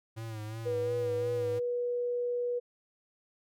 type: tone with vibrato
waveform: square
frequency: 110 Hz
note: A2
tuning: in tune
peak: -38 dBFS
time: 0.16-1.6 s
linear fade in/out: 20 ms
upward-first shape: sine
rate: 2.8 Hz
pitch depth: 57 cents each way
type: tone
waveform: sine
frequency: 486.1 Hz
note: B4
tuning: 28 cents flat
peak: -29 dBFS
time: 0.65-2.6 s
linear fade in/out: 20 ms
effects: none